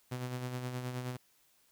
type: tone with tremolo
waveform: sawtooth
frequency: 125.5 Hz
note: B2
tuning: 28 cents sharp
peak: -31 dBFS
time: 0.11-1.17 s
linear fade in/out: 10 ms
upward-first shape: sine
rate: 9.5 Hz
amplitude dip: 45%
effects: white hiss -69 dBFS RMS until 1.71 s